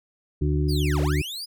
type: harmonic tone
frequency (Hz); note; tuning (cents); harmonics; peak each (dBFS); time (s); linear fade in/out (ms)
73.5; D2; +2; 1 / 2 / 4 / 5; -23 / -24 / -29 / -30; 0.41-1.22; 10
type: linear two-way sweep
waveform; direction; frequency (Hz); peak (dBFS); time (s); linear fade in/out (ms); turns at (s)
40% pulse; down then up; 5090 to 390 to 5090; -30; 0.68-1.46; 20; 1.01
effects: none